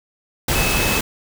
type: tone in noise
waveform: sine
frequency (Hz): 2591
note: E7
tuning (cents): -30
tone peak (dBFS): -23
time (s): 0.55-0.99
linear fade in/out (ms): 5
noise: pink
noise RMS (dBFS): -19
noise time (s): 0.48-1.01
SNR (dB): -7
effects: none